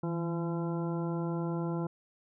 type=harmonic tone with a mistuned harmonic; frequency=170 Hz; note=F3; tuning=46 cents flat; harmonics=1 / 2 / 3 / 4 / 5 / 6 / 8; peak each=-32 / -36 / -42 / -46 / -45 / -46 / -49 dBFS; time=0.03-1.87 s; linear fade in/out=5 ms; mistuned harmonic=1; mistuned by=-59 cents; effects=none